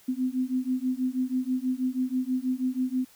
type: beating tone pair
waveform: sine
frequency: 252.9 / 259.1 Hz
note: B3 / C4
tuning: +41 / -17 cents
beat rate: 6.2 Hz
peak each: -28 dBFS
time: 0.08-3.05 s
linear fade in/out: 10 ms
effects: white hiss -57 dBFS RMS until 3.15 s